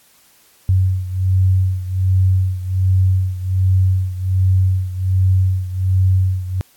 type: beating tone pair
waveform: sine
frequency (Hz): 93.3 / 94.6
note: F#2 / F#2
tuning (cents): +15 / +39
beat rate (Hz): 1.3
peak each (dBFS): -14 / -18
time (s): 0.69-6.61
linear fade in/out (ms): 0
effects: white hiss -52 dBFS RMS until 6.76 s + AAC 64 kbps